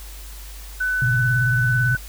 sine tone, 1500 Hz, F#6, 23 cents sharp, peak -19 dBFS, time 0.8-1.97 s, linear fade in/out 10 ms
sine tone with vibrato, 123.47 Hz, B2, in tune, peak -18 dBFS, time 1.02-1.95 s, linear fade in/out 0 ms, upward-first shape triangle, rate 18 Hz, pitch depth 160 cents each way
effects added 50 Hz sine -35 dBFS peak until 2.08 s + white hiss -42 dBFS RMS until 2.08 s

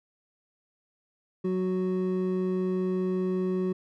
triangle tone pair together, 184.87 / 370 Hz, F#3 / F#4, -1 / 0 cents, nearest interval octave, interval 1201 cents, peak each -26 dBFS, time 1.44-3.73 s, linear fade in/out 10 ms, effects none

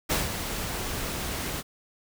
pink noise with ADSR envelope, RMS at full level -24 dBFS, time 0.09-1.63 s, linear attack 21 ms, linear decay 170 ms, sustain -8 dB, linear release 39 ms, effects none

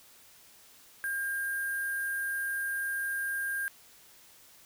sine tone with sample-and-hold, 1606 Hz, G6, 41 cents sharp, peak -30 dBFS, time 1.04-3.68 s, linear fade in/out 0 ms, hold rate 11025 Hz, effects white hiss -57 dBFS RMS until 4.65 s

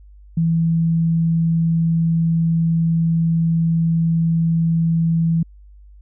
sine tone, 164.81 Hz, E3, in tune, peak -14 dBFS, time 0.37-5.43 s, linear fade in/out 5 ms, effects added 50 Hz sine -41 dBFS peak until 6.01 s

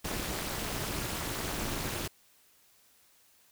pink noise with amplitude modulation, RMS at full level -31 dBFS, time 0.04-2.08 s, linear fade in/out 10 ms, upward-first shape sine, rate 250 Hz, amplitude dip 100%, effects white hiss -64 dBFS RMS until 3.51 s

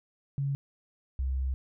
sine tone pair in turn, 139.2 / 65.69 Hz, C#3 / C2, +8 / +7 cents, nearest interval octave + minor second, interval 1301 cents, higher first, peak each -27 dBFS, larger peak neither, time 0.38-0.55 / 1.19-1.54 s, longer second, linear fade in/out 0 ms, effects none

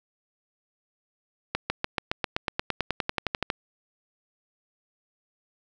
accelerating click train, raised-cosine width 0.3 ms, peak -9 dBFS, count 19, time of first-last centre 1.55-3.501 s, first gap 150 ms, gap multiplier 0.96, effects none

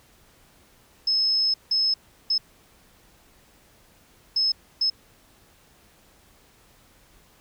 sine tone bursts at uneven times, 5190 Hz, E8, 28 cents flat, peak -19 dBFS, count 5, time 1.07-1.54 / 1.71-1.94 / 2.3-2.38 / 4.36-4.52 / 4.81-4.9 s, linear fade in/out 5 ms, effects pink hiss -57 dBFS RMS until 7.4 s

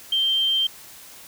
sine tone, 3146 Hz, G7, 6 cents sharp, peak -18 dBFS, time 0.12-0.67 s, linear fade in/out 5 ms, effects white hiss -44 dBFS RMS until 1.27 s

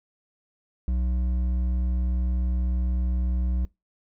sine tone with hard clipping, 61.74 Hz, B1, in tune, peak -24 dBFS, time 0.88-3.65 s, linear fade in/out 0 ms, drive 7 dB, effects noise-tail reverb RT60 0.2 s tail -22 dB re dry

